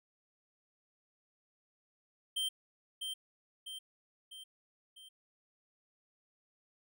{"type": "tone with echo", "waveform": "square", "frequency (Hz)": 3136, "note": "G7", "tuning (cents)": 0, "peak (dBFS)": -33, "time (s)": [2.36, 2.49], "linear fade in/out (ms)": 10, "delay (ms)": 650, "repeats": 4, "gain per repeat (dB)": -5, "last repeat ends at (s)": 5.09, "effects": []}